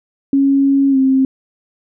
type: tone with pitch glide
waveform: sine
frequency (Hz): 275.4 to 265.3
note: C#4 to C4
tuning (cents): -11 to +24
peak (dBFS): -9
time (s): 0.33-1.25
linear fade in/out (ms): 2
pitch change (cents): -65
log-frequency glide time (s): 0.9-0.97
effects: none